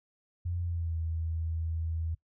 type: tone with pitch glide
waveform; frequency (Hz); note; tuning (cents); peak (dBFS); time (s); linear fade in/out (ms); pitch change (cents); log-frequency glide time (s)
sine; 87.31 to 81.46; F2 to E2; 0 to -20; -30; 0.45-2.15; 10; -120; 0.61-0.97
effects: noise-tail reverb RT60 0.1 s tail -21 dB re dry